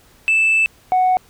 sine tone pair in turn, 2637 / 740 Hz, E7 / F#5, 0 / 0 cents, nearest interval octave + minor seventh, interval 2200 cents, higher first, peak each -10 dBFS, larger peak neither, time 0.28-0.66 / 0.92-1.17 s, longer first, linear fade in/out 0 ms, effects tanh soft clip ceiling -10 dBFS + pink hiss -51 dBFS RMS until 1.29 s

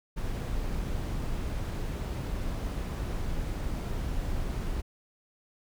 brown noise, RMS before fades -32 dBFS, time 0.16-4.82 s, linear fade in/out 20 ms, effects none

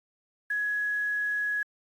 sine tone with quantisation, 1677 Hz, G#6, 16 cents sharp, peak -26 dBFS, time 0.5-1.63 s, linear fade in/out 5 ms, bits 9, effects AAC 48 kbps

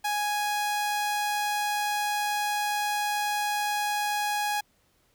sawtooth tone, 830.6 Hz, G#5, in tune, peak -22 dBFS, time 0.04-4.61 s, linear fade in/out 10 ms, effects pink hiss -67 dBFS RMS until 5.14 s

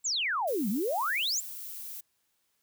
sine exponential two-way sweep, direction down then up, 7830 to 185 to 7830 Hz, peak -27 dBFS, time 0.04-1.41 s, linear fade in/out 20 ms, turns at 0.69 s
violet noise, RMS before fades -41 dBFS, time 0.47-2.01 s, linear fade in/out 10 ms
effects white hiss -75 dBFS RMS until 2.62 s

